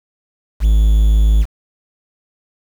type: tone with quantisation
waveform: triangle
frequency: 53.2 Hz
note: G#1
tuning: 42 cents sharp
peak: -6 dBFS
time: 0.6-1.46 s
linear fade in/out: 50 ms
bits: 6
effects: none